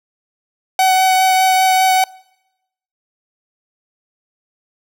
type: tone with vibrato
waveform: 45% pulse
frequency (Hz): 752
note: F#5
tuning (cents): +28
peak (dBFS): -10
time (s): 0.79-2.04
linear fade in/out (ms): 2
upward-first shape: triangle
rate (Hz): 5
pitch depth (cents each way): 11
effects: noise-tail reverb RT60 0.9 s tail -25 dB re dry